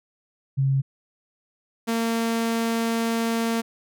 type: tone pair in turn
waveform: sine / sawtooth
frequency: 135.7 / 228.8 Hz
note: C#3 / A#3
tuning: -36 / -32 cents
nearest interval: major sixth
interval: 904 cents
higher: second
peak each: -18 dBFS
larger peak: neither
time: 0.57-0.82 / 1.87-3.62 s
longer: second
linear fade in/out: 20 ms
effects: none